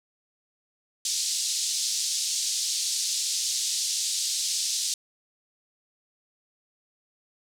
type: band-pass noise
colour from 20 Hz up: pink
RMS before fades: -28 dBFS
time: 1.05-4.94 s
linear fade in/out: 2 ms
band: 4200 to 8400 Hz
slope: 24 dB/octave
effects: none